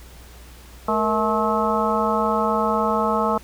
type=harmonic tone with a mistuned harmonic; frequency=215.9 Hz; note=A3; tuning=33 cents flat; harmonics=1 / 2 / 3 / 4 / 5 / 6; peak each=-25 / -25 / -25 / -25 / -25 / -25 dBFS; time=0.88-3.38 s; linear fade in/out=5 ms; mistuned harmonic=2; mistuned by=+130 cents; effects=added 60 Hz sine -42 dBFS peak until 3.43 s + pink hiss -47 dBFS RMS until 3.43 s